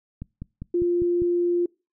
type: click train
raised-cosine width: 5 ms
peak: -21 dBFS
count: 6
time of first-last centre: 0.22-1.22 s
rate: 5 Hz
type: tone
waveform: sine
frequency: 349.2 Hz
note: F4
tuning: in tune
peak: -19 dBFS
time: 0.74-1.66 s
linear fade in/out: 5 ms
effects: noise-tail reverb RT60 0.3 s tail -26 dB re dry